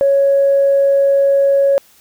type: tone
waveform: sine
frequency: 554.4 Hz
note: C#5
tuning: in tune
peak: -8 dBFS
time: 0.01-1.78 s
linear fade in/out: 0 ms
effects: tanh soft clip ceiling -4 dBFS + white hiss -49 dBFS RMS until 2 s